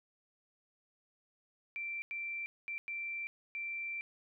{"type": "tone bursts at uneven times", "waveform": "sine", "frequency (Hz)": 2349, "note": "D7", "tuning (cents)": 0, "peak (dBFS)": -37, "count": 5, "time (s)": [[1.76, 2.02], [2.11, 2.46], [2.68, 2.78], [2.88, 3.27], [3.55, 4.01]], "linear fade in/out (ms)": 0, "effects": []}